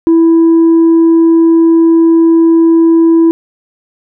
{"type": "tone with tanh clipping", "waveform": "sine", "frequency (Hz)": 330, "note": "E4", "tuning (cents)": 2, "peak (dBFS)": -4, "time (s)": [0.07, 3.31], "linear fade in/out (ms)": 0, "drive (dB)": 1, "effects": []}